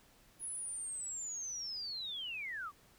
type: linear sweep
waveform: sine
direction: down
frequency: 10570 to 1093 Hz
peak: -39 dBFS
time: 0.39-2.72 s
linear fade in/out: 50 ms
effects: pink hiss -65 dBFS RMS until 2.98 s